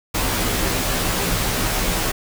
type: noise with comb filter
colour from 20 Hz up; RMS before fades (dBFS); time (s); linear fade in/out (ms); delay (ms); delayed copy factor
pink; -21; 0.14-2.12; 10; 14; -0.75
effects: none